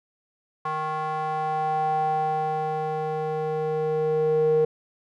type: tone with band-pass filter sweep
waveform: square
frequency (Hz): 155.5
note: D#3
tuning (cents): -1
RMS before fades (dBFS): -25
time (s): 0.65-4.65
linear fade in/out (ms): 5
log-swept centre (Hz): 1000 to 470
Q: 5.5
effects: none